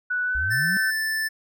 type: tone with pitch glide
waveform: sine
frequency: 1480 to 1533.1 Hz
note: F#6 to G6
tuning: 0 to -39 cents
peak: -22 dBFS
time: 0.1-0.91 s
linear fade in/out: 10 ms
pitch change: +61 cents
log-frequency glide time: 0.24-0.45 s
type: linear sweep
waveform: sine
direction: up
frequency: 54.4 to 199.4 Hz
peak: -28 dBFS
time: 0.35-0.77 s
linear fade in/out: 0 ms
type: tone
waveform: square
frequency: 1760 Hz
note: A6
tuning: in tune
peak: -24 dBFS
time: 0.5-1.29 s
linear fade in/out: 20 ms
effects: none